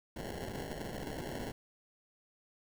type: noise with sample-and-hold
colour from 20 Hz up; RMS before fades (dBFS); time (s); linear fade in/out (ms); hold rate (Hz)
white; -41; 0.16-1.52; 5; 1225
effects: none